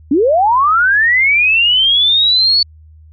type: linear sweep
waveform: sine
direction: up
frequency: 255.3 to 4470 Hz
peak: -8 dBFS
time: 0.11-2.63 s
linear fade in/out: 5 ms
effects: added 78 Hz sine -38 dBFS peak until 3.12 s